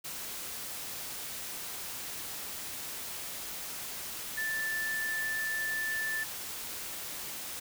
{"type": "tone in noise", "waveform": "sine", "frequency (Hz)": 1760, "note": "A6", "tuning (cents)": 0, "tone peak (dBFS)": -31, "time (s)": [4.37, 6.24], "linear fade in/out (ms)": 10, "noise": "white", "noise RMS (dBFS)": -40, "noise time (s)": [0.04, 7.6], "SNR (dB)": 6, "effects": []}